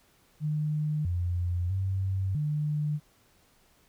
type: tone with pitch steps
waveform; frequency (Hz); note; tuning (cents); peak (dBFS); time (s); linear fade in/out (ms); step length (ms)
sine; 151.7 / 88 / 95.7 / 149.8; D#3 / F2 / G2 / D3; -44 / +14 / -41 / +35; -26; 0.4-3; 50; 650
effects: pink hiss -64 dBFS RMS until 3.88 s